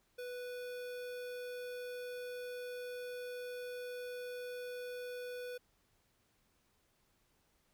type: tone with notch filter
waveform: square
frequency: 493.9 Hz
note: B4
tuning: in tune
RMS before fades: -44 dBFS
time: 0.18-5.58 s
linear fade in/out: 10 ms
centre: 7100 Hz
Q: 2
effects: pink hiss -75 dBFS RMS until 7.73 s

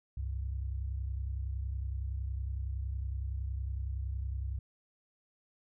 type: tone pair together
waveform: sine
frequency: 66.7 / 97.5 Hz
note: C2 / G2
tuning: +34 / -9 cents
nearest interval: perfect fifth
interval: 657 cents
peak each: -34 / -40 dBFS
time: 0.17-4.59 s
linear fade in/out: 5 ms
effects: none

